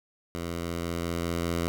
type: tone with level ramp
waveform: 10% pulse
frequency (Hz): 85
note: F2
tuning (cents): -46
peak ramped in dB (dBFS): -24 to -18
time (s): 0.35-1.68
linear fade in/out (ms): 0
effects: none